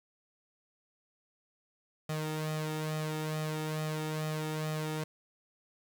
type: tone with flanger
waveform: sawtooth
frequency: 155.1 Hz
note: D#3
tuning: 5 cents flat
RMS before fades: -35 dBFS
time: 2.09-5.04 s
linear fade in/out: 5 ms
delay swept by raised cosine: 1.6 to 2.27 ms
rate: 2.3 Hz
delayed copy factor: +0.6
effects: 9-bit